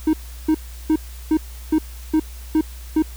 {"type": "tone bursts", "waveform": "triangle", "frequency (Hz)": 313.2, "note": "D#4", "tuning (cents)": 11, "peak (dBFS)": -11, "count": 8, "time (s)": [0.07, 3.024], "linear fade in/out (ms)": 5, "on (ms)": 63, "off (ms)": 350, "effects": ["added 60 Hz sine -33 dBFS peak until 3.16 s", "white hiss -44 dBFS RMS until 3.16 s"]}